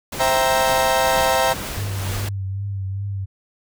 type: noise with tremolo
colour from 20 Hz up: pink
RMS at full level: -28 dBFS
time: 0.12-2.29 s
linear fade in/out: 5 ms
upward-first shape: triangle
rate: 2.1 Hz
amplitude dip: 45%
type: chord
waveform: 35% pulse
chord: C dominant seventh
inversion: none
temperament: equal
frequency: 523.3 / 659.3 / 784 / 932.3 Hz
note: C5 / E5 / G5 / Bb5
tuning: 0 / 0 / 0 / 0 cents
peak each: -20 dBFS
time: 0.19-1.54 s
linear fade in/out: 20 ms
type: tone with vibrato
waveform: sine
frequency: 98 Hz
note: G2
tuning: in tune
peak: -23 dBFS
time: 1.76-3.26 s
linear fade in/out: 20 ms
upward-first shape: triangle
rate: 2.5 Hz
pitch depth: 51 cents each way
effects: none